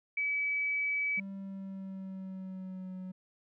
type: tone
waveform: sine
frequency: 2289 Hz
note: D7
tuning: 45 cents flat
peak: -29 dBFS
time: 0.17-1.2 s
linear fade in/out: 5 ms
type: tone with pitch glide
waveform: triangle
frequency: 195.3 to 185.51 Hz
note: G3 to F#3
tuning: -6 to +5 cents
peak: -37 dBFS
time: 1.17-3.12 s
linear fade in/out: 10 ms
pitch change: -89 cents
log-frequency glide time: 1.33-2.93 s
effects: none